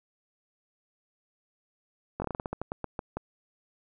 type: slowing click train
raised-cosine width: 1 ms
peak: -18 dBFS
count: 14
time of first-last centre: 2.2-3.17 s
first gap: 20 ms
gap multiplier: 1.2
effects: none